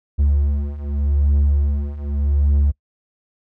triangle beating tone pair, 71 / 71.84 Hz, C#2 / D2, +42 / -38 cents, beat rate 0.84 Hz, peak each -18 / -15 dBFS, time 0.18-2.72 s, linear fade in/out 20 ms, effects noise-tail reverb RT60 0.1 s tail -25 dB re dry

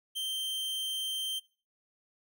45% pulse tone, 3136 Hz, G7, in tune, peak -32 dBFS, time 0.15-1.4 s, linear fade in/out 20 ms, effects noise-tail reverb RT60 0.4 s tail -22 dB re dry

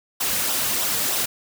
white noise with flanger, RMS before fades -23 dBFS, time 0.2-1.26 s, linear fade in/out 10 ms, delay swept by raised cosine 0.44 to 3.04 ms, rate 3.2 Hz, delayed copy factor -0.55, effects none

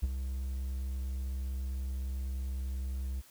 triangle tone with ADSR envelope, 65.41 Hz, C2, in tune, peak -22 dBFS, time 0.02-3.22 s, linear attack 18 ms, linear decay 30 ms, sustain -9 dB, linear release 29 ms, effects white hiss -59 dBFS RMS until 3.3 s

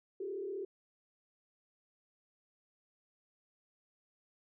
sine tone with frequency modulation, 392 Hz, G4, in tune, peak -37 dBFS, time 0.2-0.65 s, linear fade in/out 5 ms, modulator 35.5 Hz, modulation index 0.98, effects none

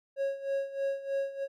triangle tone with tremolo, 549 Hz, C#5, 17 cents flat, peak -25 dBFS, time 0.16-1.48 s, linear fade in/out 50 ms, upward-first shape sine, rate 3.2 Hz, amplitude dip 80%, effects none

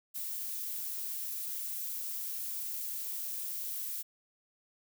violet noise, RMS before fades -38 dBFS, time 0.14-4.03 s, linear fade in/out 20 ms, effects none

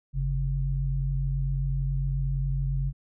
sine tone pair together, 48.12 / 137 Hz, G1 / C#3, -31 / -20 cents, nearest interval octave + tritone, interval 1811 cents, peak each -27 dBFS, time 0.13-2.93 s, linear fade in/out 50 ms, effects none

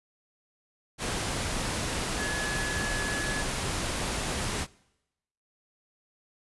sine tone in noise, 1700 Hz, G#6, 40 cents sharp, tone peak -32 dBFS, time 2.16-3.45 s, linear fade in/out 50 ms, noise pink, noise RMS -31 dBFS, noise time 0.98-4.67 s, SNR -4 dB, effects noise-tail reverb RT60 0.9 s tail -23 dB re dry + resampled to 24000 Hz

